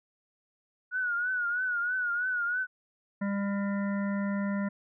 sine tone with vibrato, 1458 Hz, F#6, 26 cents flat, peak -27 dBFS, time 0.91-2.67 s, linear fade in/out 50 ms, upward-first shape triangle, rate 3.1 Hz, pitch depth 85 cents each way
harmonic tone, 200 Hz, G3, 35 cents sharp, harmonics 1 / 3 / 5 / 7 / 9 / 10, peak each -28 / -39 / -43 / -43 / -44 / -49 dBFS, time 3.21-4.69 s, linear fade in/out 10 ms
effects none

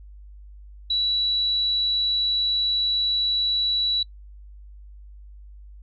sine tone, 3929 Hz, B7, 10 cents flat, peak -20 dBFS, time 0.9-4.03 s, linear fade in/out 5 ms, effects noise-tail reverb RT60 0.1 s tail -26 dB re dry + added 50 Hz sine -41 dBFS peak until 5.82 s

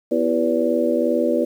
harmonic tone with a mistuned harmonic, 82.41 Hz, E2, in tune, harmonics 3 / 4 / 5 / 6 / 7, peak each -23 / -22 / -27 / -22 / -22 dBFS, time 0.11-1.45 s, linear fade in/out 10 ms, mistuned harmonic 5, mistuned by -96 cents, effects 8-bit

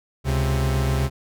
45% pulse tone pair together, 69.55 / 131.3 Hz, C#2 / C3, +6 / +6 cents, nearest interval major seventh, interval 1100 cents, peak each -22 dBFS, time 0.24-1.1 s, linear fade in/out 50 ms, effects none

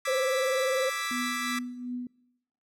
sawtooth chord, E dominant seventh, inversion third, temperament equal, 1174.7 / 1318.5 / 1661.2 / 1975.5 Hz, D6 / E6 / G#6 / B6, 0 / 0 / 0 / 0 cents, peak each -31 / -34 / -36 / -30 dBFS, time 0.05-1.59 s, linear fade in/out 5 ms
sine tone with vibrato, 523.3 Hz, C5, in tune, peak -25 dBFS, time 0.07-0.9 s, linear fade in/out 10 ms, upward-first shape sine, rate 20 Hz, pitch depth 62 cents each way
sine tone with tremolo, 246.9 Hz, B3, in tune, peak -30 dBFS, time 1.11-2.07 s, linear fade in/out 2 ms, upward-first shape triangle, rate 2.7 Hz, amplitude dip 65%
effects noise-tail reverb RT60 0.9 s tail -24 dB re dry + low-pass 12000 Hz 12 dB/octave

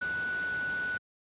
sine tone in noise, 1480 Hz, F#6, in tune, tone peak -30 dBFS, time 0.01-0.98 s, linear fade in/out 10 ms, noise pink, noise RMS -43 dBFS, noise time 0.01-0.98 s, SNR +10 dB, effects high-pass 100 Hz 12 dB/octave + resampled to 8000 Hz

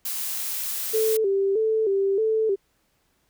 blue noise, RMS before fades -29 dBFS, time 0.05-1.17 s, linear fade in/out 5 ms
sine tone with vibrato, 415.3 Hz, G#4, in tune, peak -19 dBFS, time 0.93-2.56 s, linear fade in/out 20 ms, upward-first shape square, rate 1.6 Hz, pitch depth 100 cents each way
effects pink hiss -68 dBFS RMS until 3.29 s

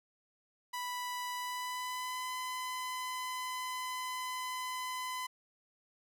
sawtooth tone with pitch glide, 987.8 to 1013.2 Hz, B5 to B5, 0 to +44 cents, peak -33 dBFS, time 0.73-5.27 s, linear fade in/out 10 ms, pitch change +44 cents, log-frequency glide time 1.35-2.28 s, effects none

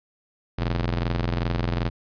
sawtooth ring-modulated tone, 85.2 Hz, F2, 42 cents flat, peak -16 dBFS, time 0.58-1.9 s, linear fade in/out 10 ms, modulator 31.3 Hz, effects resampled to 11025 Hz

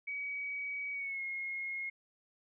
sine tone with pitch glide, 2267 to 2155 Hz, C#7 to C#7, +38 to -49 cents, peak -36 dBFS, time 0.07-1.9 s, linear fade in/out 10 ms, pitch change -87 cents, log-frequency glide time 0.93-1.22 s, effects none

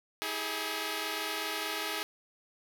5% pulse tone cluster, 322.1 / 395 / 420 Hz, E4 / G4 / G#4, -40 / +13 / +19 cents, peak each -26 / -31 / -24 dBFS, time 0.22-2.03 s, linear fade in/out 0 ms, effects none

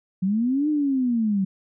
sine linear two-way sweep, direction up then down, 180 to 307 to 186.5 Hz, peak -19 dBFS, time 0.22-1.45 s, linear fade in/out 10 ms, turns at 0.69 s, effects none

